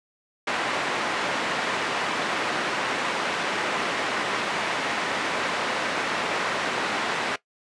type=band-pass noise; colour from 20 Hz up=white; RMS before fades=-27 dBFS; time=0.47-7.36 s; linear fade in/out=5 ms; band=230 to 2000 Hz; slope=12 dB/octave; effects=noise-tail reverb RT60 0.1 s tail -18 dB re dry + resampled to 22050 Hz